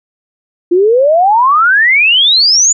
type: exponential sweep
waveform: sine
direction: up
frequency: 338.8 to 7090 Hz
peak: -5 dBFS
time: 0.71-2.73 s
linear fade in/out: 10 ms
effects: none